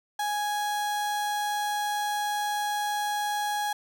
35% pulse tone, 830.6 Hz, G#5, in tune, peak -25 dBFS, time 0.19-3.73 s, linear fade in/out 5 ms, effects none

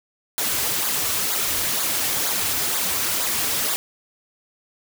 white noise with flanger, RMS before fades -23 dBFS, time 0.38-3.76 s, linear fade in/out 0 ms, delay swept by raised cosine 0.35 to 5.75 ms, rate 2.1 Hz, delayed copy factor -0.6, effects none

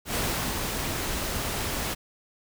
pink noise with ADSR envelope, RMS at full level -27 dBFS, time 0.05-1.95 s, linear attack 100 ms, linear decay 390 ms, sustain -3 dB, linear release 20 ms, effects none

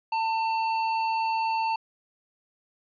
sine tone with tanh clipping, 896 Hz, A5, 31 cents sharp, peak -26 dBFS, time 0.12-1.76 s, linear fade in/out 5 ms, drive 15 dB, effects resampled to 11025 Hz

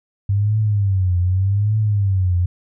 sine tone with vibrato, 98 Hz, G2, in tune, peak -14 dBFS, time 0.29-2.46 s, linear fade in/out 5 ms, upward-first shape triangle, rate 0.84 Hz, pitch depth 190 cents each way, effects none

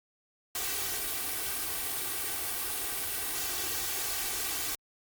white noise with comb filter, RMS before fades -33 dBFS, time 0.55-4.75 s, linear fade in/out 2 ms, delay 2.6 ms, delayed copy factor +0.8, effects Opus 48 kbps

